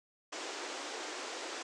pink band-pass noise, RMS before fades -42 dBFS, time 0.32-1.63 s, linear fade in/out 10 ms, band 300 to 7800 Hz, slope 48 dB/octave, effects none

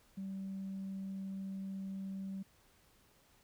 sine tone, 193.1 Hz, G3, 26 cents flat, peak -38 dBFS, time 0.17-2.43 s, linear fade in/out 10 ms, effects tanh soft clip ceiling -36 dBFS + pink hiss -68 dBFS RMS until 3.43 s

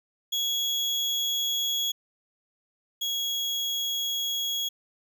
35% pulse tone pair in turn, 3339 / 3324 Hz, G#7 / G#7, +9 / +1 cents, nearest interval unison, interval 8 cents, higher first, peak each -23 / -25 dBFS, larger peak first, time 0.32-1.92 / 3.01-4.69 s, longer second, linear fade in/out 10 ms, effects none

